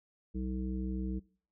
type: harmonic tone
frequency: 63.4 Hz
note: B1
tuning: 46 cents sharp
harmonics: 1 / 3 / 5 / 7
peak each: -36 / -37 / -41 / -49 dBFS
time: 0.34-1.2 s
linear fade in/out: 20 ms
effects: noise-tail reverb RT60 0.5 s tail -23 dB re dry